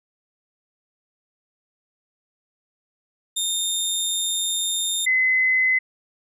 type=tone pair in turn; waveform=20% pulse / sine; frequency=3646 / 2036 Hz; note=A#7 / C7; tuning=-39 / -48 cents; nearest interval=minor seventh; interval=1009 cents; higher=first; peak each=-16 dBFS; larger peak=neither; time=3.36-5.06 / 5.06-5.79 s; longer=first; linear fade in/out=10 ms; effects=none